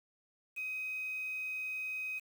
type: tone with quantisation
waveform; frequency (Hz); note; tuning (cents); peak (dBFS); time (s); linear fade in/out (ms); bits
sine; 2519; D#7; +21; -36; 0.56-2.2; 20; 9
effects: none